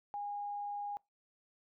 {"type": "tone", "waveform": "sine", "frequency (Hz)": 818, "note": "G#5", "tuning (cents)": -26, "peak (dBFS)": -37, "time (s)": [0.14, 0.97], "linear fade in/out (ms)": 0, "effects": ["noise-tail reverb RT60 0.2 s tail -24 dB re dry"]}